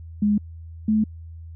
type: tone pair in turn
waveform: sine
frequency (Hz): 207.7 / 215.9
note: G#3 / A3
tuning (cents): 0 / -33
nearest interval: minor second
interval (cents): 67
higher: second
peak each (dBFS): -16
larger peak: neither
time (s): 0.22-0.38 / 0.88-1.04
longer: neither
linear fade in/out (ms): 5
effects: added 82 Hz sine -36 dBFS peak until 1.55 s